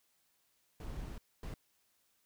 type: noise bursts at uneven times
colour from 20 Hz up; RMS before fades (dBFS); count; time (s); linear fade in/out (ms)
brown; -43; 2; 0.8-1.18 / 1.43-1.54; 2
effects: white hiss -75 dBFS RMS until 2.25 s